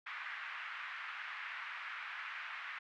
white band-pass noise, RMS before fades -45 dBFS, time 0.06-2.79 s, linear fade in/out 10 ms, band 1200 to 2200 Hz, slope 24 dB/octave, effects none

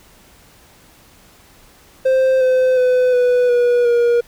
triangle tone with pitch steps, 523.3 / 513.4 / 503.7 / 494.2 / 484.9 / 475.7 Hz, C5 / C5 / B4 / B4 / B4 / A#4, 0 / -33 / +34 / +1 / -32 / +35 cents, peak -9 dBFS, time 2.05-4.21 s, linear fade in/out 10 ms, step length 360 ms, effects pink hiss -48 dBFS RMS until 4.27 s

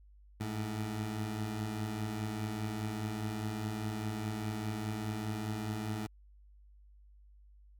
20% pulse beating tone pair, 103.4 / 108.3 Hz, G#2 / A2, -7 / -27 cents, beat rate 4.9 Hz, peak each -38 / -31 dBFS, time 0.4-6.07 s, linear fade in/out 10 ms, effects added 50 Hz sine -56 dBFS peak until 7.79 s

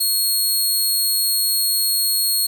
15% pulse tone, 4301 Hz, C8, 47 cents sharp, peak -10 dBFS, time 0-2.47 s, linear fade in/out 10 ms, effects 7-bit

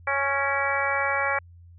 harmonic tone with a mistuned harmonic, 277.2 Hz, C#4, in tune, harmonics 2 / 3 / 4 / 5 / 6 / 7 / 8, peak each -30 / -30 / -30 / -30 / -30 / -30 / -30 dBFS, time 0.07-1.39 s, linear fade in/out 5 ms, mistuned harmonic 8, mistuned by +56 cents, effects added 86 Hz sine -46 dBFS peak until 1.78 s

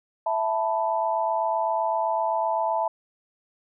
sine chord, E suspended fourth, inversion none, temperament equal, 659.3 / 880 / 987.8 Hz, E5 / A5 / B5, 0 / 0 / 0 cents, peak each -26 / -25 / -29 dBFS, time 0.26-2.88 s, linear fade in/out 5 ms, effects none

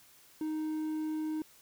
triangle tone, 311.1 Hz, D#4, in tune, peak -30 dBFS, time 0.41-1.42 s, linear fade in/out 2 ms, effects white hiss -60 dBFS RMS until 1.61 s

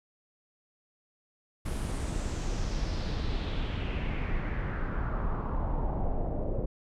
brown noise with low-pass filter sweep, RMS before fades -31 dBFS, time 1.65-6.66 s, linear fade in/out 10 ms, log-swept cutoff 11000 to 530 Hz, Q 2.9, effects none

